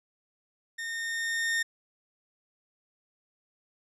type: tone with level ramp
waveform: 40% pulse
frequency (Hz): 1832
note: A#6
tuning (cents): -31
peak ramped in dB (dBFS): -33 to -24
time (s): 0.78-1.63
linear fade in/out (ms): 10
effects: resampled to 24000 Hz